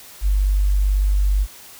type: tone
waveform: sine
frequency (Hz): 49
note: G1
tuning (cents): 0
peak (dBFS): -14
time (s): 0.21-1.47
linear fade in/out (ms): 50
effects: white hiss -42 dBFS RMS until 1.79 s